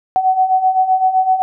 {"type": "beating tone pair", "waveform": "sine", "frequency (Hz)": [746, 753.8], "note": ["F#5", "F#5"], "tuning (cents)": [14, 32], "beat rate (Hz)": 7.8, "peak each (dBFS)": [-17, -12], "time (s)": [0.16, 1.42], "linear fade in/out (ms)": 0, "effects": []}